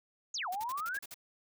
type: exponential two-way sweep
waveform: sine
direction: down then up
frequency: 7110 to 698.5 to 1699 Hz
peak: -34 dBFS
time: 0.34-0.99 s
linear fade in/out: 5 ms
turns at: 0.49 s
type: noise bursts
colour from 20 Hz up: white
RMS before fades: -46 dBFS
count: 8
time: 0.52-1.143 s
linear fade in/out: 5 ms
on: 35 ms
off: 49 ms
effects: none